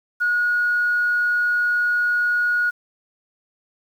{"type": "tone", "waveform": "sine", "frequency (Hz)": 1449, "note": "F#6", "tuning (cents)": -37, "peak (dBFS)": -16, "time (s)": [0.2, 2.71], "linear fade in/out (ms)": 20, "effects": ["tanh soft clip ceiling -12 dBFS", "8-bit"]}